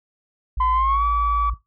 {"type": "tone", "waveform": "sine", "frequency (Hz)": 55, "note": "A1", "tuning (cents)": 0, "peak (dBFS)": -21, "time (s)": [0.57, 1.54], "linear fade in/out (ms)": 5}
{"type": "tone with pitch glide", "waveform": "sine", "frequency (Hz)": [1022, 1147.2], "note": ["C6", "D6"], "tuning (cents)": [-41, -41], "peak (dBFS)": -16, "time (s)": [0.6, 1.5], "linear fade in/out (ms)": 5, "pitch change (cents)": 200, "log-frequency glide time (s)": [0.72, 1.05]}
{"effects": ["noise-tail reverb RT60 0.2 s tail -18 dB re dry", "tanh soft clip ceiling -12 dBFS"]}